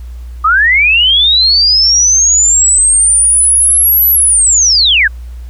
sine linear two-way sweep, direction up then down, 1198 to 11970 to 1491 Hz, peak -5 dBFS, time 0.44-5.08 s, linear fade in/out 10 ms, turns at 4.09 s, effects added 60 Hz sine -23 dBFS peak until 5.49 s + pink hiss -47 dBFS RMS until 5.49 s

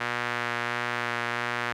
sawtooth tone with band-pass filter, 119.9 Hz, A#2, 49 cents sharp, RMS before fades -30 dBFS, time 0-1.73 s, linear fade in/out 10 ms, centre 1700 Hz, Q 1.6, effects none

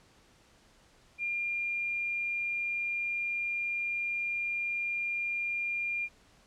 sine tone, 2400 Hz, D7, 37 cents sharp, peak -30 dBFS, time 1.18-6.09 s, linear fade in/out 50 ms, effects pink hiss -62 dBFS RMS until 6.46 s + low-pass 8000 Hz 12 dB/octave

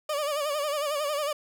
30% pulse tone with vibrato, 588 Hz, D5, 2 cents sharp, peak -24 dBFS, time 0.09-1.33 s, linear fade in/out 5 ms, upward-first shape sine, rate 11 Hz, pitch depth 83 cents each way, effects none

